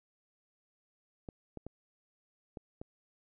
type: clicks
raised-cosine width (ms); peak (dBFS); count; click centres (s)
2; -29; 5; 1.288 / 1.573 / 1.666 / 2.572 / 2.815
effects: none